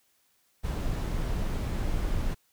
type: noise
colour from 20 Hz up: brown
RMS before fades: -29 dBFS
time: 0.63-2.35 s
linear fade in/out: 20 ms
effects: white hiss -69 dBFS RMS until 2.52 s